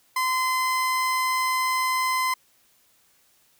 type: tone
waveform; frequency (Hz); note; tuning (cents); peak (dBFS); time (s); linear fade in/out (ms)
30% pulse; 1029; C6; -29; -19; 0.16-2.34; 5
effects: white hiss -62 dBFS RMS until 3.59 s